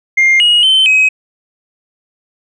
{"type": "tone with pitch steps", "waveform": "sine", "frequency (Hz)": [2114, 2889, 3080, 2538], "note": ["C7", "F#7", "G7", "D#7"], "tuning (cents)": [17, -42, -31, 34], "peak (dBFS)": -4, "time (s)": [0.17, 1.09], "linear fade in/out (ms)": 10, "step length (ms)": 230, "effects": ["tanh soft clip ceiling -4 dBFS"]}